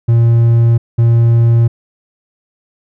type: tone pair in turn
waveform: triangle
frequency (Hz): 116.54 / 116.54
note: A#2 / A#2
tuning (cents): 0 / 0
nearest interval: unison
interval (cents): 0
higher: neither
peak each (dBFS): -4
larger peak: neither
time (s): 0.08-0.78 / 0.98-1.68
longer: neither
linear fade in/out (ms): 10
effects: none